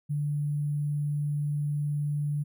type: tone with sample-and-hold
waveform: sine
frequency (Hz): 146.83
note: D3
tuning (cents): 0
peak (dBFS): -26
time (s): 0.09-2.44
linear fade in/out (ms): 20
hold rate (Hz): 11025
effects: none